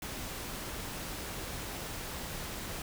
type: noise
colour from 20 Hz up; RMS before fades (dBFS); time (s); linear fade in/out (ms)
pink; -40; 0.02-2.82; 2
effects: none